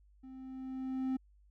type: tone with level ramp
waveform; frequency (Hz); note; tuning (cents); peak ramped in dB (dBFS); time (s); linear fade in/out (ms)
triangle; 261.6; C4; 0; -46 to -28; 0.23-1.17; 10
effects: added 50 Hz sine -61 dBFS peak until 1.5 s